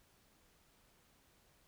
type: silence
effects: pink hiss -70 dBFS RMS until 1.67 s